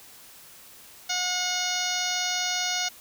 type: harmonic tone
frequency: 725 Hz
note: F#5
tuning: 35 cents flat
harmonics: 1 / 2 / 3 / 4 / 5 / 6 / 7 / 8 / 9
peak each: -34 / -34 / -34 / -34 / -34 / -34 / -34 / -34 / -34 dBFS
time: 1.09-2.89 s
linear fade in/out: 10 ms
effects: white hiss -49 dBFS RMS until 3 s